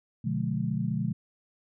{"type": "chord", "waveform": "sine", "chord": "B diminished seventh", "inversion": "none", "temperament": "just", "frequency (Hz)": [123.47, 148.16, 177.8, 213.4], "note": ["B2", "D3", "F3", "Ab3"], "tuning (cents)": [0, 16, 31, 47], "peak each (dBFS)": -32, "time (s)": [0.24, 1.13], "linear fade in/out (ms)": 10, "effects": []}